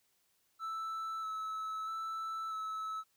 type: tone with vibrato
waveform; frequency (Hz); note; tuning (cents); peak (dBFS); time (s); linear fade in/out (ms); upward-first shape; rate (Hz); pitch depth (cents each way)
triangle; 1310; E6; -11; -35; 0.59-3.04; 50; square; 0.78; 13
effects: white hiss -75 dBFS RMS until 3.16 s